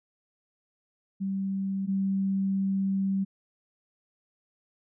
sine tone pair in turn, 194 / 194 Hz, G3 / G3, -18 / -18 cents, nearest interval unison, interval 0 cents, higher neither, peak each -27 / -24 dBFS, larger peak second, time 1.2-1.87 / 1.87-3.25 s, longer second, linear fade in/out 20 ms, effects none

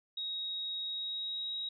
sine tone with pitch glide, 3783 to 3812 Hz, A#7 to A#7, +25 to +38 cents, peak -35 dBFS, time 0.17-1.69 s, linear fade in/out 5 ms, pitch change +13 cents, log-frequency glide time 0.83-1.54 s, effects none

